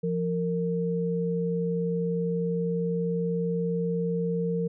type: tone pair together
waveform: sine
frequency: 172.34 / 460.1 Hz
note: F3 / A#4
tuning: -23 / -23 cents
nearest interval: octave + perfect fourth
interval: 1700 cents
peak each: -27 / -28 dBFS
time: 0.03-4.68 s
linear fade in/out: 10 ms
effects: none